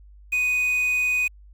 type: tone with quantisation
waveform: triangle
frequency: 2489 Hz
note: D#7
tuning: in tune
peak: -18 dBFS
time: 0.32-1.28 s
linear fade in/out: 10 ms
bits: 7
effects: added 50 Hz sine -45 dBFS peak until 1.53 s